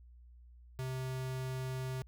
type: tone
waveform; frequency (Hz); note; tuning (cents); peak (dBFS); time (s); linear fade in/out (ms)
square; 130; C3; -11; -37; 0.79-2.02; 0
effects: added 60 Hz sine -54 dBFS peak until 2.07 s